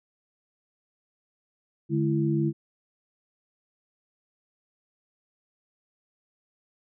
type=tone cluster; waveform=sine; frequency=146.9 / 213.3 / 333.4 Hz; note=D3 / G#3 / E4; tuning=+1 / +46 / +20 cents; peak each=-25 / -29 / -26 dBFS; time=1.89-2.53 s; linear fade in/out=50 ms; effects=none